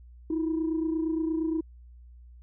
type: tone pair together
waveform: sine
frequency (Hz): 318.8 / 347.4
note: D#4 / F4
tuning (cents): +42 / -9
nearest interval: minor second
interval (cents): 149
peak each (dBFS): -25 / -32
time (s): 0.3-1.61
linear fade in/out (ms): 5
effects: tanh soft clip ceiling -21 dBFS + added 60 Hz sine -47 dBFS peak until 2.42 s